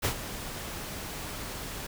pink noise with ADSR envelope, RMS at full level -26 dBFS, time 0.02-1.87 s, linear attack 30 ms, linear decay 84 ms, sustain -12 dB, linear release 8 ms, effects none

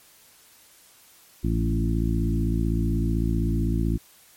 harmonic tone with a mistuned harmonic, 55.8 Hz, A1, 25 cents sharp, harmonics 1 / 2 / 3 / 4 / 5 / 6, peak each -24 / -27 / -29 / -30 / -31 / -32 dBFS, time 1.43-3.98 s, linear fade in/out 20 ms, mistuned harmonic 3, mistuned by +17 cents, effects white hiss -54 dBFS RMS until 4.36 s + MP3 64 kbps

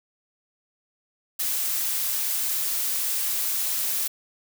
blue noise, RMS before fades -26 dBFS, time 1.39-4.08 s, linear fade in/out 10 ms, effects none

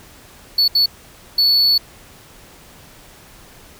triangle tone bursts at uneven times, 4435 Hz, C#8, in tune, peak -10 dBFS, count 3, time 0.58-0.68 / 0.75-0.86 / 1.38-1.78 s, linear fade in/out 5 ms, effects pink hiss -44 dBFS RMS until 3.79 s

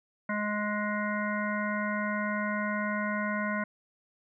harmonic tone, 209.1 Hz, G#3, 12 cents sharp, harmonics 1 / 3 / 5 / 7 / 9 / 10, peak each -32 / -36 / -36 / -35 / -38 / -41 dBFS, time 0.29-3.64 s, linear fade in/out 5 ms, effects none

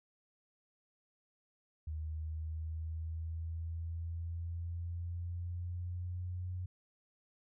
sine exponential sweep, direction up, 77.7 to 90.9 Hz, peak -37 dBFS, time 1.87-6.66 s, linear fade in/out 5 ms, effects none

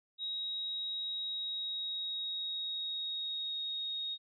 sine tone with pitch glide, 3803 to 3742 Hz, A#7 to A#7, +34 to +6 cents, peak -35 dBFS, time 0.18-4.18 s, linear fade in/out 50 ms, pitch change -28 cents, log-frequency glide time 1.15-3.95 s, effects none

